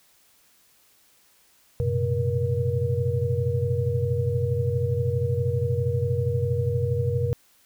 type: tone cluster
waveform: sine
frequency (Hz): 94 / 118.6 / 131.1 / 476.5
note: F#2 / A#2 / C3 / A#4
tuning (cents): +28 / +30 / +4 / +38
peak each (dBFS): -27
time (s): 1.8-7.33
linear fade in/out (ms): 0
effects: white hiss -60 dBFS RMS until 7.65 s